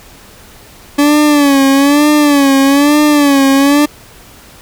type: tone with vibrato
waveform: 40% pulse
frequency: 285.1 Hz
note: C#4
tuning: 49 cents sharp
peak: -5 dBFS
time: 0.98-3.86 s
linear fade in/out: 10 ms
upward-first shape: sine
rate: 1.1 Hz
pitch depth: 86 cents each way
effects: pink hiss -38 dBFS RMS until 4.61 s